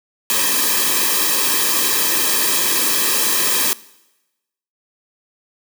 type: noise with comb filter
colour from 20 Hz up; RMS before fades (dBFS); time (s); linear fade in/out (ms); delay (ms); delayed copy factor
white; -17; 0.3-3.73; 0; 1.4; -1
effects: noise-tail reverb RT60 1.0 s tail -21 dB re dry + high-pass 200 Hz 12 dB/octave